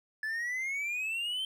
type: exponential sweep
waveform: triangle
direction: up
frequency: 1720 to 3136 Hz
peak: -30 dBFS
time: 0.23-1.45 s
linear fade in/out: 2 ms
effects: none